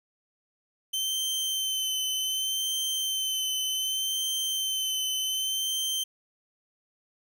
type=tone with vibrato; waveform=sawtooth; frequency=3086 Hz; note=G7; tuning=28 cents flat; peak=-24 dBFS; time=0.93-6.04 s; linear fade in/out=10 ms; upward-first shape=sine; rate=0.66 Hz; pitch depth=23 cents each way; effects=none